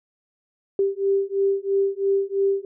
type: beating tone pair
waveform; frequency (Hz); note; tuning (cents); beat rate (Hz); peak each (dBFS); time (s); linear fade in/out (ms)
sine; 392 / 395; G4 / G4; 0 / +13; 3; -22; 0.79-2.65; 2
effects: none